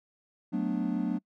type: chord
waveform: triangle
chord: B minor seventh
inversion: second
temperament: equal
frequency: 185 / 220 / 246.9 / 293.7 Hz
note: F#3 / A3 / B3 / D4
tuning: 0 / 0 / 0 / 0 cents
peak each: -31 dBFS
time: 0.52-1.19 s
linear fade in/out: 20 ms
effects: noise-tail reverb RT60 0.1 s tail -26 dB re dry